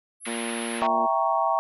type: tone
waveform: sine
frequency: 10920 Hz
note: F9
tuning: 40 cents flat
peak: -36 dBFS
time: 0.2-0.82 s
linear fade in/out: 50 ms
type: band-pass noise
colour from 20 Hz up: pink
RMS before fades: -36 dBFS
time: 0.25-0.87 s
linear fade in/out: 5 ms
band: 1400 to 3400 Hz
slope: 24 dB/octave
type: harmonic tone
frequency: 116.54 Hz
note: A#2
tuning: in tune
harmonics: 2 / 3 / 4 / 5 / 6 / 7 / 8 / 9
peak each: -32 / -36 / -38 / -40 / -42 / -43 / -44 / -45 dBFS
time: 0.26-1.07 s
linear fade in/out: 20 ms
type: chord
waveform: sine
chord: E diminished seventh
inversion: none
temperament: equal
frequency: 659.3 / 784 / 932.3 / 1108.7 Hz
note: E5 / G5 / Bb5 / Db6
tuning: 0 / 0 / 0 / 0 cents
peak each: -26 dBFS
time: 0.82-1.59 s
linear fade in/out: 0 ms
effects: none